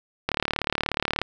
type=click train; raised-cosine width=0.3 ms; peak=-7 dBFS; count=35; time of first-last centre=0.29-1.216 s; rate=36.7 Hz; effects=none